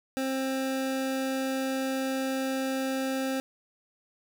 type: tone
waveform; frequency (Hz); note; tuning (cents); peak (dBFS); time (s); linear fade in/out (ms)
25% pulse; 265.2; C4; +23; -24; 0.17-3.4; 0
effects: none